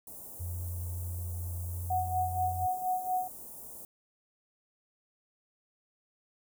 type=band-stop noise; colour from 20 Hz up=white; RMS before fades=-46 dBFS; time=0.07-3.85 s; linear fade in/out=2 ms; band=810 to 8600 Hz; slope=24 dB/octave
type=tone; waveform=sine; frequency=87.31 Hz; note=F2; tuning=in tune; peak=-34 dBFS; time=0.39-2.67 s; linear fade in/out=20 ms
type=tone with tremolo; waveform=sine; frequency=737 Hz; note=F#5; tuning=7 cents flat; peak=-26 dBFS; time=1.9-3.28 s; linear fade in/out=5 ms; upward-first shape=sine; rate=4.2 Hz; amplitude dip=70%
effects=none